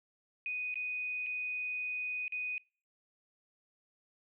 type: tone with dropouts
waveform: sine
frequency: 2489 Hz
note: D#7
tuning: in tune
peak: -34 dBFS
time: 0.46-2.58 s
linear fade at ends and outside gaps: 1 ms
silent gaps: 0.742-0.756 / 1.263-1.267 / 2.28-2.322 s
effects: noise-tail reverb RT60 0.4 s tail -25 dB re dry